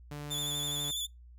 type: tone with pitch glide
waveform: sawtooth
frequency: 146.7 to 145.52 Hz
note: D3 to D3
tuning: -2 to -16 cents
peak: -35 dBFS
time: 0.11-0.91 s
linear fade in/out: 5 ms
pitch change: -14 cents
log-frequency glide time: 0.31-0.76 s
type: tone with vibrato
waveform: sawtooth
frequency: 3497 Hz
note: A7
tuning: 11 cents flat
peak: -30 dBFS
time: 0.3-1.07 s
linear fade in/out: 20 ms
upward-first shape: square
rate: 12 Hz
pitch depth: 33 cents each way
effects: noise-tail reverb RT60 0.2 s tail -26 dB re dry + added 60 Hz sine -50 dBFS peak until 1.38 s